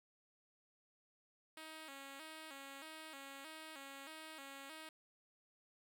5% pulse tone with vibrato, 294.6 Hz, D4, 6 cents sharp, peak -39 dBFS, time 1.57-4.89 s, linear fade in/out 2 ms, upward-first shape square, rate 1.6 Hz, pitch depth 120 cents each way, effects none

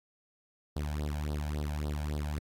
sawtooth tone with flanger, 74.4 Hz, D2, 23 cents sharp, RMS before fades -34 dBFS, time 0.76-2.39 s, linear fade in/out 5 ms, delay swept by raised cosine 0.21 to 1.31 ms, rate 3.6 Hz, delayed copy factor +1, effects AAC 64 kbps

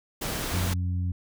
pink noise, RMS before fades -31 dBFS, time 0.21-0.74 s, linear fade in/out 10 ms
harmonic tone, 90 Hz, F#2, 47 cents flat, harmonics 1 / 2 / 3, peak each -25 / -36 / -43 dBFS, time 0.53-1.12 s, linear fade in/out 5 ms
effects none

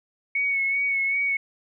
sine tone with vibrato, 2217 Hz, C#7, in tune, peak -21 dBFS, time 0.35-1.37 s, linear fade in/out 5 ms, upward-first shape sine, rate 2.6 Hz, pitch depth 29 cents each way, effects none

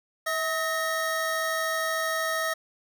square tone cluster, 647 / 1277 / 1848 Hz, E5 / D#6 / A#6, -32 / +45 / -16 cents, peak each -31 dBFS, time 0.26-2.54 s, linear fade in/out 10 ms, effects none

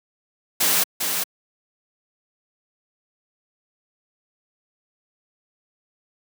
white noise with echo, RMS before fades -19 dBFS, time 0.6-0.84 s, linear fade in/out 10 ms, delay 400 ms, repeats 1, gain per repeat -5 dB, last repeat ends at 1.24 s, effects high-pass 150 Hz 12 dB/octave

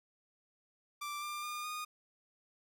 sawtooth tone with pitch steps, 1174.7 / 1192.5 / 1210.5 / 1228.8 Hz, D6 / D6 / D#6 / D#6, 0 / +26 / -48 / -22 cents, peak -35 dBFS, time 1.01-1.85 s, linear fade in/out 10 ms, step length 210 ms, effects none

